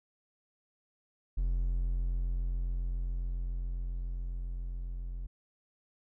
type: tone with level ramp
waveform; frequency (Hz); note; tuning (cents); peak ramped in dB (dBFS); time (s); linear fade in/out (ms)
triangle; 43.65; F1; 0; -25 to -34; 1.37-5.27; 10
effects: none